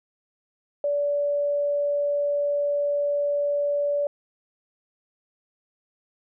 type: tone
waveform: sine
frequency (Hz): 577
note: D5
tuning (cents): -31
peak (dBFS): -21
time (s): 0.84-4.07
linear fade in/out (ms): 2
effects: none